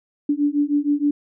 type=beating tone pair; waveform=sine; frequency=287.4 / 293.8 Hz; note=D4 / D4; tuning=-37 / +1 cents; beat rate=6.4 Hz; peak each=-20 dBFS; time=0.29-1.11 s; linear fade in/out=5 ms; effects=none